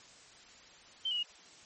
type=tone with pitch steps; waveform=sine; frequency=3110 / 2934 / 2871 Hz; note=G7 / F#7 / F7; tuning=-14 / -15 / +47 cents; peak=-31 dBFS; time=1.05-1.23 s; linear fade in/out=5 ms; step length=60 ms; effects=white hiss -56 dBFS RMS until 1.65 s + MP3 32 kbps